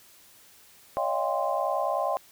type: tone cluster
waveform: sine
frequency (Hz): 564 / 623 / 693 / 796 / 1044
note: C#5 / D#5 / F5 / G5 / C6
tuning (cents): +30 / +2 / -14 / +26 / -4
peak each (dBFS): -31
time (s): 0.97-2.17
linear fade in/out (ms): 0
effects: white hiss -55 dBFS RMS until 2.31 s